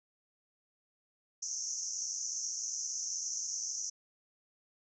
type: band-pass noise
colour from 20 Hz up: pink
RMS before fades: -38 dBFS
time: 1.42-3.9 s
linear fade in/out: 10 ms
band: 5700 to 6500 Hz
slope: 96 dB/octave
effects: none